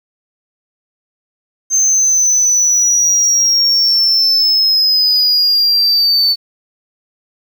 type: linear sweep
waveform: sine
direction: down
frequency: 6300 to 4493 Hz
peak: -6 dBFS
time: 1.7-6.36 s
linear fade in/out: 50 ms
effects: tanh soft clip ceiling -8 dBFS + 7-bit